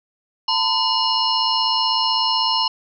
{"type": "tone cluster", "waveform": "sine", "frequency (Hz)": [896, 1012, 2901, 4233, 5290], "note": ["A5", "B5", "F#7", "C8", "E8"], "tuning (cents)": [31, 42, -35, 19, 5], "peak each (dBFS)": -23, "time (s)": [0.48, 2.68], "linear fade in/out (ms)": 5, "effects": []}